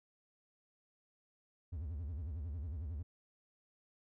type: tone with vibrato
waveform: triangle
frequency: 78.1 Hz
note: D#2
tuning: 7 cents sharp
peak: -37 dBFS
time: 1.72-3.03 s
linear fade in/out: 10 ms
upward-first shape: sine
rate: 11 Hz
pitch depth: 250 cents each way
effects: none